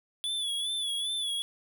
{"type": "tone with vibrato", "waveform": "square", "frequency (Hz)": 3429, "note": "A7", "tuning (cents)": -45, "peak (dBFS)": -30, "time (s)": [0.24, 1.42], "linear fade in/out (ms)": 0, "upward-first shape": "sine", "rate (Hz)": 2.5, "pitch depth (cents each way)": 62, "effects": []}